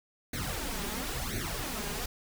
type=noise with flanger; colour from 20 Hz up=pink; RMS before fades=-35 dBFS; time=0.33-2.06 s; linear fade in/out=5 ms; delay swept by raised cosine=0.48 to 4.98 ms; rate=0.97 Hz; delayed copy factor=+0.8; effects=none